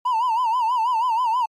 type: tone with vibrato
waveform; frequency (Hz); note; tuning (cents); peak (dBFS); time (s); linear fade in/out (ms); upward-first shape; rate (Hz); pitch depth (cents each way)
triangle; 947; A#5; +27; -15; 0.05-1.46; 10; sine; 6.2; 130
effects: tanh soft clip ceiling -12 dBFS + MP3 64 kbps